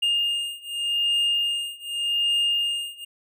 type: beating tone pair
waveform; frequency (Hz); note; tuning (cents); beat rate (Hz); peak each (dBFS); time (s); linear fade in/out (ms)
triangle; 2825 / 2825.85; F7 / F7; +19 / +20; 0.85; -24 / -23; 0.02-3.05; 10
effects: none